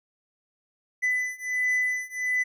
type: beating tone pair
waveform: triangle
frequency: 2000 / 2001.4 Hz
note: B6 / B6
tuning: +21 / +23 cents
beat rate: 1.4 Hz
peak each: -26 / -25 dBFS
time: 1.02-2.44 s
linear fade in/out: 20 ms
effects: none